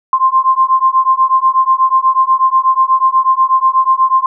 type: beating tone pair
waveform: sine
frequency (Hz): 1046.5 / 1054.7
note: C6 / C6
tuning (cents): 0 / +14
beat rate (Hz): 8.2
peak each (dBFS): -11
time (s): 0.13-4.26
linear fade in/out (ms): 2
effects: none